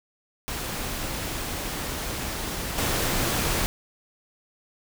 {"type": "noise with level steps", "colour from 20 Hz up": "pink", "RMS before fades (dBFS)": [-31, -25], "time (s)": [0.48, 3.66], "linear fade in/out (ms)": 0, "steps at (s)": 2.78, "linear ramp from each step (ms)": 2, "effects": []}